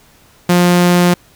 sawtooth tone, 176.7 Hz, F3, 21 cents sharp, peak -4 dBFS, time 0.49-1.14 s, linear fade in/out 5 ms, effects pink hiss -48 dBFS RMS until 1.35 s

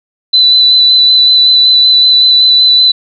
sine tone with vibrato, 4000 Hz, B7, 21 cents sharp, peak -3 dBFS, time 0.33-2.92 s, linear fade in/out 10 ms, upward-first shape square, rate 5.3 Hz, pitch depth 13 cents each way, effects none

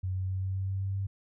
sine tone with pitch steps, 93.1 / 93.75 / 94.4 / 95.06 / 95.72 / 96.38 / 97.05 / 97.73 Hz, F#2 / F#2 / F#2 / F#2 / G2 / G2 / G2 / G2, +11 / +23 / +35 / +47 / -41 / -29 / -17 / -5 cents, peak -29 dBFS, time 0.03-1.07 s, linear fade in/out 10 ms, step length 130 ms, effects none

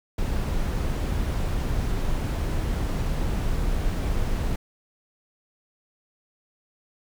brown noise, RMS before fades -25 dBFS, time 0.18-4.56 s, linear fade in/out 5 ms, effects none

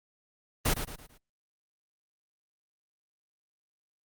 pink noise with echo, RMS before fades -25 dBFS, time 0.65-0.74 s, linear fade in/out 10 ms, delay 110 ms, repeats 4, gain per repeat -8 dB, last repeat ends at 1.18 s, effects Opus 24 kbps

